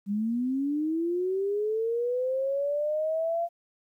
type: linear sweep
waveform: sine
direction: up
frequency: 196 to 690 Hz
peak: -25 dBFS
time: 0.06-3.49 s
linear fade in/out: 50 ms
effects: 11-bit